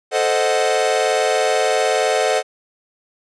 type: chord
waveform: 45% pulse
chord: A diminished seventh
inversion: none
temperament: equal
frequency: 440 / 523.3 / 622.3 / 740 Hz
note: A4 / C5 / Eb5 / Gb5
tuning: 0 / 0 / 0 / 0 cents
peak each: -21 dBFS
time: 0.11-2.43 s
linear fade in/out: 50 ms
effects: resampled to 22050 Hz